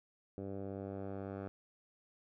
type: tone with low-pass filter sweep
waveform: 10% pulse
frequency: 98 Hz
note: G2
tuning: in tune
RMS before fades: -43 dBFS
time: 0.38-1.48 s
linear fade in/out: 0 ms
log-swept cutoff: 500 to 1100 Hz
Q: 1.2
effects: none